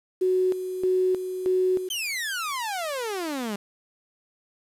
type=tone with tremolo; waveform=sine; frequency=370.3 Hz; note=F#4; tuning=1 cent sharp; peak=-19 dBFS; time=0.21-1.89 s; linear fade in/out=10 ms; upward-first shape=square; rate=1.6 Hz; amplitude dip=65%
type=exponential sweep; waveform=sawtooth; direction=down; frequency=3177 to 196 Hz; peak=-24 dBFS; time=1.9-3.56 s; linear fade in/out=5 ms
effects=resampled to 32000 Hz + 8-bit